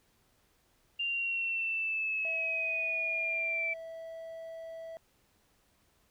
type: linear sweep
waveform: sine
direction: down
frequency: 2794 to 2322 Hz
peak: -30 dBFS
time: 0.99-3.74 s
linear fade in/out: 10 ms
type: tone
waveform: triangle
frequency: 655 Hz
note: E5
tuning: 11 cents flat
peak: -39 dBFS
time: 2.25-4.97 s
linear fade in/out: 0 ms
effects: pink hiss -70 dBFS RMS until 6.1 s

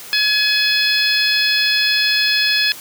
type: harmonic tone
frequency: 847 Hz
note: G#5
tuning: 34 cents sharp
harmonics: 2 / 3 / 4 / 5 / 6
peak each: -20 / -20 / -20 / -20 / -20 dBFS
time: 0.13-2.72 s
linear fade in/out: 0 ms
effects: white hiss -35 dBFS RMS until 2.8 s + high-pass 100 Hz 12 dB/octave

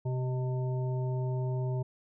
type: harmonic tone with a mistuned harmonic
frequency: 128.6 Hz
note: C3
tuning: 30 cents flat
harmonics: 1 / 3 / 5 / 7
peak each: -29 / -39 / -43 / -46 dBFS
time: 0.05-1.83 s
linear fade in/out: 10 ms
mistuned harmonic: 5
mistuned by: -44 cents
effects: none

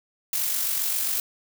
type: noise with amplitude modulation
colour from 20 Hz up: blue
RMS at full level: -24 dBFS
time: 0.33-1.2 s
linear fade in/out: 2 ms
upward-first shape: sine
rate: 47.6 Hz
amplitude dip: 40%
effects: none

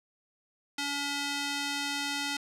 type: tone with band-pass filter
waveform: square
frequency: 284.6 Hz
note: C#4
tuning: 46 cents sharp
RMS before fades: -33 dBFS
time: 0.78-2.37 s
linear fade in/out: 5 ms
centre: 3900 Hz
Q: 0.79
effects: resampled to 32000 Hz + 9-bit

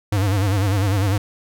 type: tone with vibrato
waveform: square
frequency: 99 Hz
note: G2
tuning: 18 cents sharp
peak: -17 dBFS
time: 0.12-1.18 s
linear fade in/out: 5 ms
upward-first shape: sine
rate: 10 Hz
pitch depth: 110 cents each way
effects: none

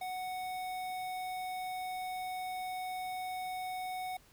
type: tone with notch filter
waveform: square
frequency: 740 Hz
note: F#5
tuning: in tune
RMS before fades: -39 dBFS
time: 0.01-4.17 s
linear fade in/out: 5 ms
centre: 6200 Hz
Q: 1.6
effects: pink hiss -63 dBFS RMS until 4.32 s

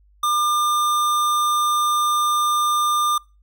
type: tone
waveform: square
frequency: 1200 Hz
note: D6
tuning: 37 cents sharp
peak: -18 dBFS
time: 0.23-3.18 s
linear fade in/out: 5 ms
effects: noise-tail reverb RT60 0.3 s tail -25 dB re dry + added 50 Hz sine -52 dBFS peak until 3.42 s

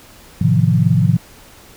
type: chord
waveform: sine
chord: F dominant seventh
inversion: first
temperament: just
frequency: 109.13 / 130.96 / 157.15 / 174.61 Hz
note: A2 / C3 / Eb3 / F3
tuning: -14 / +2 / +18 / 0 cents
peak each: -16 dBFS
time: 0.41-1.17 s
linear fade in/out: 5 ms
effects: pink hiss -43 dBFS RMS until 1.76 s

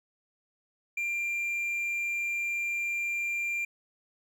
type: tone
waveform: triangle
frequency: 2381 Hz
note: D7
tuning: 23 cents sharp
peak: -27 dBFS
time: 0.97-3.65 s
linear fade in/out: 5 ms
effects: none

